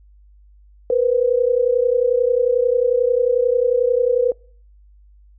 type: tone pair together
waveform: sine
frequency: 475.6 / 506.8 Hz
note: A#4 / B4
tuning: +35 / +45 cents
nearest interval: minor second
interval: 110 cents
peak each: -17 dBFS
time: 0.9-4.32 s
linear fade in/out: 2 ms
effects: noise-tail reverb RT60 0.5 s tail -26 dB re dry + added 50 Hz sine -46 dBFS peak until 5.38 s